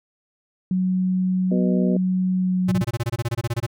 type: tone with pitch glide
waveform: sine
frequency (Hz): 185 to 183.3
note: F#3 to F#3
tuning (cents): 0 to -16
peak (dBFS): -18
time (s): 0.71-2.82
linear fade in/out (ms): 2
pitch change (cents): -16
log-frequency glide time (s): 2.34-2.64
type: harmonic tone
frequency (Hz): 123.2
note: B2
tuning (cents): -4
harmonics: 2 / 3 / 4 / 5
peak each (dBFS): -23 / -27 / -29 / -31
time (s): 1.51-1.97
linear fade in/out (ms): 5
type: tone bursts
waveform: square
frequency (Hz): 117.8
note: A#2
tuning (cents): +19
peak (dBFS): -21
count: 16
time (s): 2.68-3.665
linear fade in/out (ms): 10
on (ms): 40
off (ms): 23
effects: none